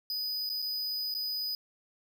square tone with dropouts, 4978 Hz, D#8, in tune, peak -32 dBFS, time 0.1-1.55 s, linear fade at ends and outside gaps 1 ms, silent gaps 0.492-0.499 / 0.619-0.624 / 1.141-1.149 s, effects none

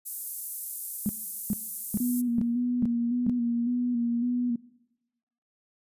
pink high-pass noise, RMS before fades -34 dBFS, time 0.05-2.22 s, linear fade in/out 20 ms, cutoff 10000 Hz, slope 24 dB/octave
sine tone bursts, 208.5 Hz, G#3, 7 cents sharp, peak -23 dBFS, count 6, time 1.06-3.296 s, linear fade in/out 0 ms, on 31 ms, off 410 ms
sine tone with vibrato, 240.6 Hz, B3, 45 cents flat, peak -24 dBFS, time 2-4.56 s, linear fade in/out 5 ms, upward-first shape square, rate 1.8 Hz, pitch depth 33 cents each way
effects noise-tail reverb RT60 1.0 s tail -22 dB re dry + resampled to 32000 Hz

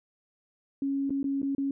sine tone with dropouts, 275.9 Hz, C#4, 8 cents flat, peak -26 dBFS, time 0.82-1.71 s, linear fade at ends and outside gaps 2 ms, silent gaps 1.096-1.105 / 1.23-1.242 / 1.418-1.429 / 1.55-1.581 s, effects none

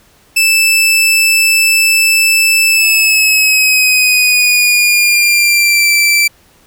sawtooth tone with pitch glide, 2637 to 2336 Hz, E7 to D7, 0 to -10 cents, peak -4 dBFS, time 0.36-6.28 s, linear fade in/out 10 ms, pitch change -210 cents, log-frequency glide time 2.66-5.92 s, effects pink hiss -48 dBFS RMS until 6.66 s

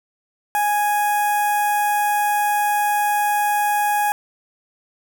sawtooth tone with notch filter, 830 Hz, G#5, 1 cent flat, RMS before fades -19 dBFS, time 0.55-4.12 s, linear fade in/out 0 ms, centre 4200 Hz, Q 0.51, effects none

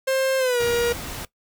45% pulse tone with pitch glide, 530 to 474.9 Hz, C5 to A#4, +22 to +32 cents, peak -19 dBFS, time 0.07-0.93 s, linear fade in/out 10 ms, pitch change -190 cents, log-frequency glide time 0.38-0.61 s
pink noise, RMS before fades -33 dBFS, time 0.6-1.25 s, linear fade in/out 2 ms
effects noise-tail reverb RT60 0.1 s tail -18 dB re dry

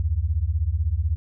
sine beating tone pair, 71.4 / 87.4 Hz, D2 / F2, -48 / +2 cents, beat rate 16 Hz, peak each -23 dBFS, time 0-1.16 s, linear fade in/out 0 ms, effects none

